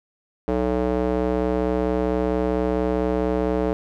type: tone with band-pass filter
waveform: square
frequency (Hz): 62.2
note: B1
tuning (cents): +13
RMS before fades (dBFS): -22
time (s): 0.48-3.73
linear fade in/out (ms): 0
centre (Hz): 460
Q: 1.7
effects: none